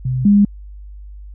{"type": "tone pair in turn", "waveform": "sine", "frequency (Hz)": [128.2, 203.5], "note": ["C3", "G#3"], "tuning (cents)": [-35, -35], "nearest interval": "minor sixth", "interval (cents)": 800, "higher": "second", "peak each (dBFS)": [-16, -7], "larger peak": "second", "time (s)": [[0.05, 0.25], [0.25, 0.45]], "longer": "neither", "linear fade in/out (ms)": 5, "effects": ["added 50 Hz sine -32 dBFS peak until 1.34 s"]}